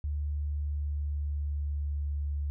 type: tone with pitch glide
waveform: sine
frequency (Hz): 73.42 to 72.33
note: D2 to D2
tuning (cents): 0 to -26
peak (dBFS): -29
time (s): 0.04-2.5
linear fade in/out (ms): 0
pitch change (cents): -26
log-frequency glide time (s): 0.29-2.35
effects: none